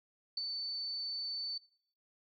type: tone with ADSR envelope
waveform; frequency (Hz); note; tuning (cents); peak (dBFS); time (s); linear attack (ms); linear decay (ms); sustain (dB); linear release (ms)
sine; 4516; C#8; +31; -32; 0.37-1.58; 3; 25; -4; 5
effects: noise-tail reverb RT60 0.6 s tail -23 dB re dry